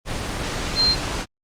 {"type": "tone in noise", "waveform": "sine", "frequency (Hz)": 4168, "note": "C8", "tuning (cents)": -7, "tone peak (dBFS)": -15, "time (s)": [0.75, 0.96], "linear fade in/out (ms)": 50, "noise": "pink", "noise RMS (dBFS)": -26, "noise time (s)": [0.05, 1.26], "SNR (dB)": 8, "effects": ["low-pass 7000 Hz 12 dB/octave", "Opus 32 kbps"]}